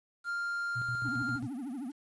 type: tone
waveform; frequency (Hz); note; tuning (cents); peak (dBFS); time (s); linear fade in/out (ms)
triangle; 1396.9; F6; 0; -30; 0.24-1.4; 50
type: tone with tremolo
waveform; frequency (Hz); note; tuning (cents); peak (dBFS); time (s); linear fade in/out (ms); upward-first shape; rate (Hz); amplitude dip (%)
sine; 121.6; B2; -26; -35; 0.75-1.48; 20; square; 7.4; 75
type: tone with vibrato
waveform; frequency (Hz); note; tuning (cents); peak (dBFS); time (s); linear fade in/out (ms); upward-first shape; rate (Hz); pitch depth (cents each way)
triangle; 261.6; C4; 0; -34; 1.04-1.92; 20; triangle; 13; 250
effects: resampled to 22050 Hz + 10-bit